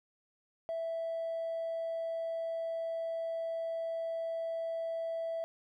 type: tone with hard clipping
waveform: sine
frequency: 659.3 Hz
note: E5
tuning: in tune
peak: -34 dBFS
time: 0.69-5.44 s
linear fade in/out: 0 ms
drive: 1 dB
effects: none